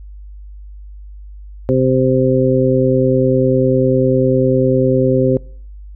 harmonic tone, 130 Hz, C3, 11 cents flat, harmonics 1 / 2 / 3 / 4, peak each -16 / -16 / -16 / -16 dBFS, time 1.69-5.37 s, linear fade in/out 0 ms, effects noise-tail reverb RT60 0.6 s tail -25 dB re dry + added 50 Hz sine -31 dBFS peak until 5.95 s

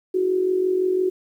sine tone with amplitude modulation, 370 Hz, F#4, in tune, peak -15 dBFS, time 0.14-1.1 s, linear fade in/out 10 ms, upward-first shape sine, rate 45.9 Hz, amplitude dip 60%, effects 9-bit

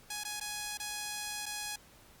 5% pulse tone with dropouts, 835 Hz, G#5, 9 cents sharp, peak -25 dBFS, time 0.1-1.76 s, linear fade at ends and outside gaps 5 ms, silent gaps 0.237-0.249 / 0.4-0.41 / 0.774-0.798 / 1.458-1.462 s, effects pink hiss -59 dBFS RMS until 2.2 s + Opus 48 kbps

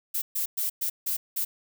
violet noise bursts at uneven times, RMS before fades -28 dBFS, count 6, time 0.14-0.22 / 0.35-0.46 / 0.57-0.7 / 0.81-0.9 / 1.06-1.17 / 1.36-1.45 s, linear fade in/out 10 ms, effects none

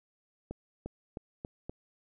accelerating click train, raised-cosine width 2 ms, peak -25 dBFS, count 5, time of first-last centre 0.51-1.695 s, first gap 350 ms, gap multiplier 0.89, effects none

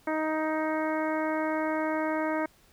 harmonic tone, 312.7 Hz, D#4, 9 cents sharp, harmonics 1 / 2 / 3 / 4 / 5 / 6 / 7, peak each -30 / -31 / -34 / -38 / -38 / -41 / -41 dBFS, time 0.07-2.46 s, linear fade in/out 5 ms, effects pink hiss -61 dBFS RMS until 2.72 s

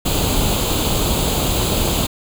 pink noise with comb filter, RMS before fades -18 dBFS, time 0.05-2.07 s, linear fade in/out 10 ms, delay 0.27 ms, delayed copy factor +0.7, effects none

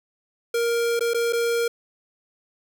square tone with dropouts, 468 Hz, A#4, 7 cents sharp, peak -21 dBFS, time 0.54-1.68 s, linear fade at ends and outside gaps 5 ms, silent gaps 0.994-1.007 / 1.136-1.144 / 1.326-1.331 s, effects none

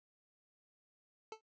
25% pulse tone with exponential decay, 439.3 Hz, A4, 3 cents flat, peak -37 dBFS, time 1.32-1.41 s, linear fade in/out 2 ms, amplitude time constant 19 ms, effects noise-tail reverb RT60 0.1 s tail -22 dB re dry + resampled to 16000 Hz

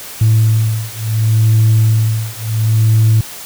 sine beating tone pair, 110 / 110.7 Hz, A2 / A2, 0 / +11 cents, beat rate 0.7 Hz, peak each -11 dBFS, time 0.21-3.21 s, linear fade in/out 5 ms, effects tanh soft clip ceiling -4 dBFS + white hiss -30 dBFS RMS until 3.45 s

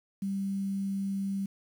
sine tone with quantisation, 196 Hz, G3, in tune, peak -29 dBFS, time 0.22-1.46 s, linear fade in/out 5 ms, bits 9, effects none

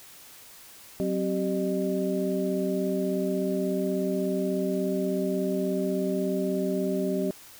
sine tone cluster, 187.5 / 264 / 386 / 608 Hz, F#3 / C4 / G4 / D#5, +23 / +16 / -27 / -40 cents, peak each -29 / -31 / -29 / -32 dBFS, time 1-7.31 s, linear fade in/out 0 ms, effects white hiss -49 dBFS RMS until 7.59 s

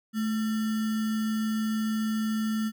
sine tone with sample-and-hold, 218.2 Hz, A3, 14 cents flat, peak -25 dBFS, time 0.13-2.72 s, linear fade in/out 50 ms, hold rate 1575 Hz, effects none

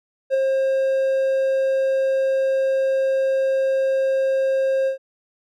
triangle tone with ADSR envelope, 534 Hz, C5, 35 cents sharp, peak -12 dBFS, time 0.3-4.98 s, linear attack 41 ms, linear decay 10 ms, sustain -3 dB, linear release 110 ms, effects none

